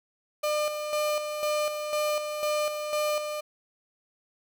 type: tone with tremolo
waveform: 35% pulse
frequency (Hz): 601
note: D5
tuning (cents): +40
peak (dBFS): -23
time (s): 0.43-3.41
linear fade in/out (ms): 10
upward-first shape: square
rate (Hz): 2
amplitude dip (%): 50
effects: none